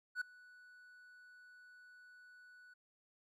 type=tone with ADSR envelope; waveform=triangle; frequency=1480 Hz; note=F#6; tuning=in tune; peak=-32 dBFS; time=0.15-2.74 s; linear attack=62 ms; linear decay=5 ms; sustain=-24 dB; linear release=9 ms; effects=none